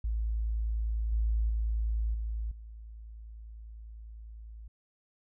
sine tone with level steps, 55 Hz, A1, in tune, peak -28 / -25 / -27 / -31 / -43 dBFS, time 0.04-4.68 s, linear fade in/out 5 ms, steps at 1.12 / 1.49 / 2.14 / 2.51 s, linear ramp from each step 5 ms, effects none

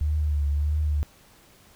sine tone with vibrato, 74 Hz, D2, 14 cents sharp, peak -21 dBFS, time 0.01-1.03 s, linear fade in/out 0 ms, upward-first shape triangle, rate 1.6 Hz, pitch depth 61 cents each way, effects pink hiss -55 dBFS RMS until 1.75 s

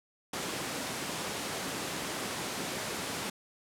pink high-pass noise, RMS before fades -36 dBFS, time 0.33-3.3 s, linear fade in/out 5 ms, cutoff 180 Hz, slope 12 dB/octave, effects low-pass 11000 Hz 12 dB/octave

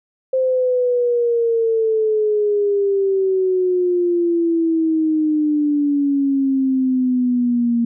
sine exponential sweep, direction down, 523.3 to 233.1 Hz, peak -14 dBFS, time 0.33-7.85 s, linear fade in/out 5 ms, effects none

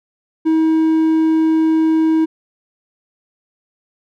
triangle tone, 319.3 Hz, D#4, 45 cents sharp, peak -9 dBFS, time 0.45-2.26 s, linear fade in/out 20 ms, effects none

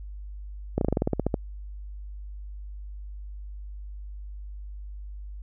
slowing click train, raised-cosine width 2 ms, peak -10 dBFS, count 12, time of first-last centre 0.78-1.342 s, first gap 32 ms, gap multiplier 1.09, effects added 50 Hz sine -36 dBFS peak until 5.42 s

